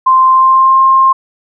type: tone with pitch glide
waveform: sine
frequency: 1044 to 1061.6 Hz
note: C6 to C6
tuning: -4 to +25 cents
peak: -4 dBFS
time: 0.06-1.13 s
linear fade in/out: 10 ms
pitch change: +29 cents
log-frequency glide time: 0.29-0.8 s
effects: none